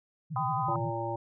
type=tone with vibrato; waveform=sine; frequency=138.59 Hz; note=C#3; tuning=in tune; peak=-33 dBFS; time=0.3-0.91 s; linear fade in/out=20 ms; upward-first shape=sine; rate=11 Hz; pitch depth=280 cents each way
type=chord; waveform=sine; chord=G augmented; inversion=none; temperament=equal with one note detuned; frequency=784 / 1012 / 1244.5 Hz; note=G5 / B5 / D#6; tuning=0 / +42 / 0 cents; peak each=-32 / -31 / -35 dBFS; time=0.36-0.76 s; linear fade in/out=2 ms
type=harmonic tone; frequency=114.9 Hz; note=A#2; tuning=25 cents flat; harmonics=1 / 3 / 5 / 7 / 8; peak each=-37 / -37 / -37 / -37 / -37 dBFS; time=0.68-1.16 s; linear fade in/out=5 ms
effects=none